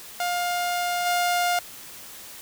sawtooth tone with level steps, 707 Hz, F5, 21 cents sharp, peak -20 / -17 dBFS, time 0.2-1.59 s, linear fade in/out 2 ms, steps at 1.05 s, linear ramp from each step 20 ms, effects white hiss -42 dBFS RMS until 2.41 s

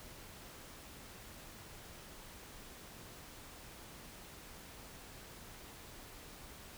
silence, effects pink hiss -53 dBFS RMS until 6.77 s

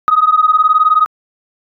sine beating tone pair, 1244.5 / 1263.5 Hz, D#6 / D#6, 0 / +26 cents, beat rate 19 Hz, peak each -10 dBFS, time 0.08-1.06 s, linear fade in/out 0 ms, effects tanh soft clip ceiling 0 dBFS

